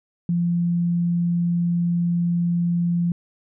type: tone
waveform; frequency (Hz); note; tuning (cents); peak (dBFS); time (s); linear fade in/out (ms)
sine; 172.5; F3; -21; -18; 0.29-3.12; 2
effects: none